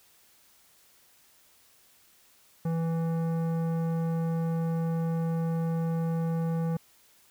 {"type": "tone with tanh clipping", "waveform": "sine", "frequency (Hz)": 164.81, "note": "E3", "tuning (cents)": 0, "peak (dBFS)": -28, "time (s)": [2.65, 6.77], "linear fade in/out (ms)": 5, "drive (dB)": 14, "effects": ["white hiss -61 dBFS RMS until 7.3 s"]}